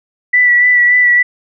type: tone with vibrato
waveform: sine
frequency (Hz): 1965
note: B6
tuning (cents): -9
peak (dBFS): -6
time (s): 0.33-1.23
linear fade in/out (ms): 10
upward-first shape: sine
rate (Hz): 3.5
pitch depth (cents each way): 22
effects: none